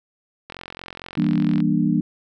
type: click train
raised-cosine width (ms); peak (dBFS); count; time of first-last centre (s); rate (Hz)
0.3; -18; 50; 0.5-1.604; 44.4
type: chord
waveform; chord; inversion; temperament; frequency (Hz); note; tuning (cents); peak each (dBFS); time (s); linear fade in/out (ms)
sine; E half-diminished seventh; none; just; 164.81 / 197.78 / 237.3 / 296.7; E3 / G3 / Bb3 / D4; 0 / +16 / +31 / +18; -22; 1.17-2.01; 5
effects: none